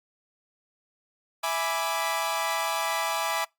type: chord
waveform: sawtooth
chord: E dominant seventh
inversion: none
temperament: equal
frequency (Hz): 659.3 / 830.6 / 987.8 / 1174.7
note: E5 / G#5 / B5 / D6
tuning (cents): 0 / 0 / 0 / 0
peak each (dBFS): -28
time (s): 1.43-3.45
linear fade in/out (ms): 10
effects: noise-tail reverb RT60 0.2 s tail -26 dB re dry + Opus 48 kbps